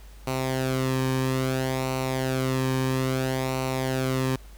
sawtooth tone with flanger, 130.81 Hz, C3, in tune, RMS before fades -26 dBFS, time 0.27-4.36 s, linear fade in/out 5 ms, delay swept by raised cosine 0.59 to 1.47 ms, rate 0.6 Hz, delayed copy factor -0.6, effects added 50 Hz sine -43 dBFS peak until 4.57 s + pink hiss -54 dBFS RMS until 4.57 s

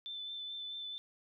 sine tone with vibrato, 3529 Hz, A7, 4 cents sharp, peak -40 dBFS, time 0.06-0.98 s, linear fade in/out 0 ms, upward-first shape triangle, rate 4.6 Hz, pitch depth 19 cents each way, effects none

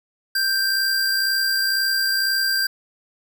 square tone pair together, 1568 / 4766 Hz, G6 / D8, 0 / +25 cents, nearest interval octave + perfect fifth, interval 1925 cents, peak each -22 dBFS, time 0.35-2.67 s, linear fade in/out 5 ms, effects none

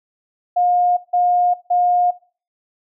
sine tone bursts, 713 Hz, F5, 36 cents sharp, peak -13 dBFS, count 3, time 0.56-2.11 s, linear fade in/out 10 ms, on 410 ms, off 160 ms, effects noise-tail reverb RT60 0.4 s tail -19 dB re dry

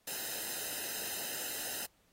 white noise with comb filter, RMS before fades -39 dBFS, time 0.07-1.86 s, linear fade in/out 5 ms, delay 0.88 ms, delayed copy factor -0.75, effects pink hiss -71 dBFS RMS until 2.12 s + AAC 48 kbps

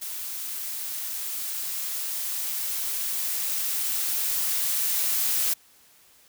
blue noise with level ramp, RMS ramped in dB -34 to -24 dBFS, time 0.01-5.54 s, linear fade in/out 10 ms, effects white hiss -57 dBFS RMS until 6.28 s

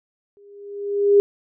sine tone with exponential growth, 405 Hz, G#4, 43 cents flat, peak -8 dBFS, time 0.37-1.2 s, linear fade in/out 0 ms, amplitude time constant 180 ms, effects none

